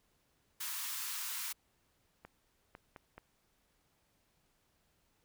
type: high-pass noise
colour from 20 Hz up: white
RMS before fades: -40 dBFS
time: 0.6-1.53 s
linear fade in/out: 10 ms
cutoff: 900 Hz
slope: 96 dB/octave
type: clicks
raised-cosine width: 0.5 ms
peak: -34 dBFS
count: 4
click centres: 2.25 / 2.751 / 2.962 / 3.18 s
effects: pink hiss -75 dBFS RMS until 5.24 s